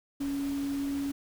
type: tone in noise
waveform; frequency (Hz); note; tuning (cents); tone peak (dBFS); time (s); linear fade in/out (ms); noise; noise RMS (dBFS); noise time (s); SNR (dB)
sine; 279.4; C#4; +14; -29; 0.2-1.12; 10; pink; -45; 0.2-1.12; +13
effects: none